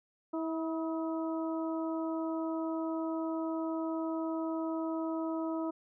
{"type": "harmonic tone with a mistuned harmonic", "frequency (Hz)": 323.9, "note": "E4", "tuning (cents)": -30, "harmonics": [1, 2, 3, 4], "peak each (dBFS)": [-33, -39, -43, -45], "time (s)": [0.33, 5.71], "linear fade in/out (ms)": 10, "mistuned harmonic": 4, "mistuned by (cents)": -31, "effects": []}